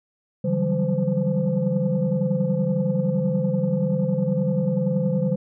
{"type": "tone cluster", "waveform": "sine", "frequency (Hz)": [143.7, 165.6, 185.9, 196.5, 514], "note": ["D3", "E3", "F#3", "G3", "C5"], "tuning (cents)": [-37, 8, 8, 4, -31], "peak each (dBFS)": -25, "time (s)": [0.44, 5.36], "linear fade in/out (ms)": 10, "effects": ["tanh soft clip ceiling -12 dBFS"]}